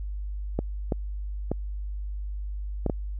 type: clicks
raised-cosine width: 2 ms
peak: -12 dBFS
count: 5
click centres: 0.59 / 0.922 / 1.516 / 2.863 / 2.898 s
effects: added 50 Hz sine -30 dBFS peak until 3.19 s